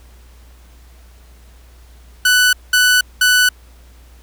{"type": "tone bursts", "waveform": "sawtooth", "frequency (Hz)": 1490, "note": "F#6", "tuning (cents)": 12, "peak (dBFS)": -6, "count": 3, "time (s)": [2.25, 3.49], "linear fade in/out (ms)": 5, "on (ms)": 280, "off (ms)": 200, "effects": ["added 60 Hz sine -41 dBFS peak until 4.22 s", "pink hiss -51 dBFS RMS until 4.22 s"]}